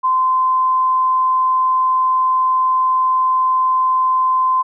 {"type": "tone", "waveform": "sine", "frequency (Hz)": 1033, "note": "C6", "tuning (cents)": -22, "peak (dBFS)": -12, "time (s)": [0.03, 4.63], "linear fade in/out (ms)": 20, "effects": []}